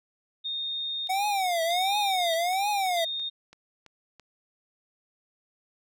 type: tone with tremolo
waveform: sine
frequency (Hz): 3678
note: A#7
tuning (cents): -24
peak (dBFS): -29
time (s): 0.44-3.3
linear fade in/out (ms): 20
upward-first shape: square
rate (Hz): 0.79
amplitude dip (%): 65
type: tone with vibrato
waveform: square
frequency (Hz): 740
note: F#5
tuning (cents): 0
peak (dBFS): -25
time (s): 1.09-3.05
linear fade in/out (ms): 10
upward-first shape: triangle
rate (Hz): 1.4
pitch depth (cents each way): 230
type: click train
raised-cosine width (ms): 0.2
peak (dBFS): -32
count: 6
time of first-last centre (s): 2.53-4.197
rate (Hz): 3
effects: none